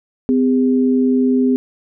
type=tone pair together; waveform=sine; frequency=254.9 / 405.5 Hz; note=C4 / G#4; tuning=-45 / -41 cents; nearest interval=minor sixth; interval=804 cents; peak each=-12 / -19 dBFS; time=0.29-1.56 s; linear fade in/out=0 ms; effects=none